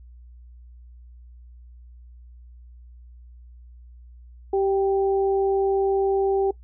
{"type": "tone pair together", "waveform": "sine", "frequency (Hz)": [389.9, 784], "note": ["G4", "G5"], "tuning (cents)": [-9, 0], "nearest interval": "octave", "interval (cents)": 1209, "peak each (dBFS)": [-19, -27], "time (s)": [4.53, 6.51], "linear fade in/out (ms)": 5, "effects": ["noise-tail reverb RT60 0.1 s tail -20 dB re dry", "added 60 Hz sine -43 dBFS peak until 6.63 s"]}